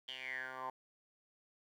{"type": "tone with band-pass filter sweep", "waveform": "10% pulse", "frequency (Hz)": 130, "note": "C3", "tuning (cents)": -11, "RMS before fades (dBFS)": -44, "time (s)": [0.08, 0.7], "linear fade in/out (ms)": 5, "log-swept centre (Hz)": [3200, 940], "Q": 9.7, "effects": ["12-bit"]}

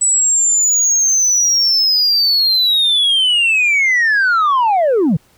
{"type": "linear sweep", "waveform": "sine", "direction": "down", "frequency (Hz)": [7940, 132.2], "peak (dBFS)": -8, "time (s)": [0.01, 5.17], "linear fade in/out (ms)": 10, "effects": ["tanh soft clip ceiling -9 dBFS", "pink hiss -53 dBFS RMS until 5.37 s"]}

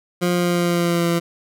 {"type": "tone with pitch glide", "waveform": "20% pulse", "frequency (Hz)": [176.6, 170.19], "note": ["F3", "F3"], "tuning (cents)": [20, -44], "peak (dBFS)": -12, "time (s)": [0.21, 1.2], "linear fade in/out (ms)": 20, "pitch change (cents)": -64, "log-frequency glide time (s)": [0.32, 1.08], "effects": []}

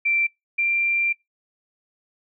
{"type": "tone pair in turn", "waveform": "sine", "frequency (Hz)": [2349, 2369], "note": ["D7", "D7"], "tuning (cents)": [0, 14], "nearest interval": "unison", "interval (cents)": 14, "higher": "second", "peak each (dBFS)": -18, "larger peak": "neither", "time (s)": [[0.05, 0.27], [0.58, 1.13]], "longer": "second", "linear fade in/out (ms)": 10, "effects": ["noise-tail reverb RT60 0.2 s tail -26 dB re dry"]}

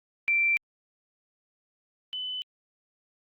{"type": "tone pair in turn", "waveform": "sine", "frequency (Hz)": [2349, 3013], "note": ["D7", "F#7"], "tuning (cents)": [0, 31], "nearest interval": "major third", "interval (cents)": 431, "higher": "second", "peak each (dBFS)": [-21, -31], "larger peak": "first", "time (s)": [[0.28, 0.57], [2.13, 2.42]], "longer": "neither", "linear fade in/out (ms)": 0, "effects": ["Opus 48 kbps"]}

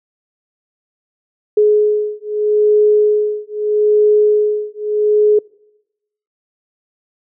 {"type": "beating tone pair", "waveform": "sine", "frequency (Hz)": [421.1, 421.89], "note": ["G#4", "G#4"], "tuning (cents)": [24, 27], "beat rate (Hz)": 0.79, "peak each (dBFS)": -13, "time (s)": [1.57, 5.39], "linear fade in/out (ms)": 5, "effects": ["noise-tail reverb RT60 0.9 s tail -25 dB re dry"]}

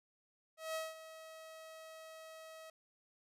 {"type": "tone with ADSR envelope", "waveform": "sawtooth", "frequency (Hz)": 640, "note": "D#5", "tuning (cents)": 49, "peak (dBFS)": -33, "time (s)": [0.57, 2.7], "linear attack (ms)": 180, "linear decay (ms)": 190, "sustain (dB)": -14, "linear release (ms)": 3, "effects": ["resampled to 32000 Hz"]}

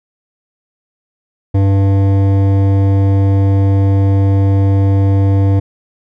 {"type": "tone with hard clipping", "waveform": "sine", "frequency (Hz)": 98, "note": "G2", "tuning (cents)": 0, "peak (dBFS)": -10, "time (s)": [1.54, 5.6], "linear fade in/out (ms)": 10, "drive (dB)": 13, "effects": []}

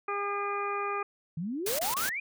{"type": "harmonic tone", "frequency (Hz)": 404.5, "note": "G#4", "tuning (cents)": -46, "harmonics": [1, 2, 3, 4, 5, 6], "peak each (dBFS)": [-35, -38, -32, -44, -45, -40], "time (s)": [0.08, 1.03], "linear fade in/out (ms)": 5}
{"type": "exponential sweep", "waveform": "sine", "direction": "up", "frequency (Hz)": [151.4, 2485], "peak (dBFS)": -31, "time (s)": [1.37, 2.2], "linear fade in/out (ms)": 5}
{"type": "noise bursts", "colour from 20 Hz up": "white", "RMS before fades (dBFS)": -32, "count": 3, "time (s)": [1.66, 2.094], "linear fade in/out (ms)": 5, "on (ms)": 130, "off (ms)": 22}
{"effects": []}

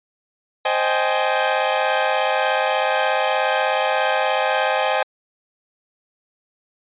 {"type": "chord", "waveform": "sawtooth", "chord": "Ab major seventh", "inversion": "first", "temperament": "equal with one note detuned", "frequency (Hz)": [523.3, 622.3, 784, 840.7], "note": ["C5", "Eb5", "G5", "Ab5"], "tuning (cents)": [0, 0, 0, 21], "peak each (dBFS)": -19, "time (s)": [0.65, 5.03], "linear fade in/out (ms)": 5, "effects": ["resampled to 8000 Hz"]}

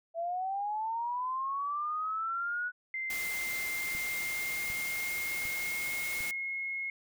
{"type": "linear sweep", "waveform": "sine", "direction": "up", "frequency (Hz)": [658, 1480], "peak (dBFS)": -31, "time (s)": [0.14, 2.72], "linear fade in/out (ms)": 50}
{"type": "tone with pitch glide", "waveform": "sine", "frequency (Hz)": [2083, 2165], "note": ["C7", "C#7"], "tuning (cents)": [-8, -41], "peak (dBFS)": -33, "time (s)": [2.94, 6.9], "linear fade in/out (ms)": 2, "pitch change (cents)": 67, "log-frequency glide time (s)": [3.04, 6.54]}
{"type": "noise", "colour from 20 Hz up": "white", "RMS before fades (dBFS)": -40, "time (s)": [3.1, 6.31], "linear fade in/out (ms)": 2}
{"type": "click train", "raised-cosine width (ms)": 5, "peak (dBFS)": -36, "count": 4, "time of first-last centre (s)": [3.95, 6.206], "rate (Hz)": 1.33}
{"effects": []}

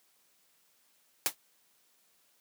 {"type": "noise with exponential decay", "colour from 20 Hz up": "white", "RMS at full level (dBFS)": -24, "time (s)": [1.26, 1.35], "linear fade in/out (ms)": 0, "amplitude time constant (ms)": 18, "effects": ["white hiss -69 dBFS RMS until 2.4 s", "high-pass 150 Hz 12 dB/octave"]}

